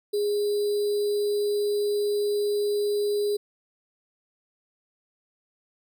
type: tone with sample-and-hold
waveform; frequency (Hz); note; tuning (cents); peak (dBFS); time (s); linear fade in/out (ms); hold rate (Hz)
sine; 412.4; G#4; -12; -22; 0.13-3.37; 10; 4410
effects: none